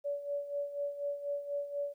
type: tone with tremolo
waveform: sine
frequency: 572 Hz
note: D5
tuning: 46 cents flat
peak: -31 dBFS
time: 0.04-1.94 s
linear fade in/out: 20 ms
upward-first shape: sine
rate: 4.1 Hz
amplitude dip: 70%
effects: 12-bit